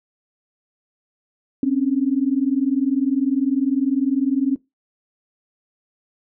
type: tone pair together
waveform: sine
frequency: 261.6 / 281.6 Hz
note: C4 / C#4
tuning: 0 / +27 cents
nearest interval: minor second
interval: 127 cents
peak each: -19 dBFS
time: 1.63-4.56 s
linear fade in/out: 2 ms
effects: noise-tail reverb RT60 0.2 s tail -19 dB re dry